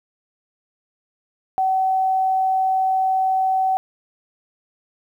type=tone; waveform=sine; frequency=759 Hz; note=F#5; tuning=44 cents sharp; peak=-16 dBFS; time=1.58-3.77 s; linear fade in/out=0 ms; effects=9-bit